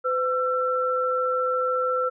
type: tone pair together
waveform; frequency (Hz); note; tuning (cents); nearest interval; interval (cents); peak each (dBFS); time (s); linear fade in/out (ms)
sine; 507 / 1343; B4 / E6; +45 / +32; octave + perfect fourth; 1687; -24; 0.04-2.1; 20
effects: none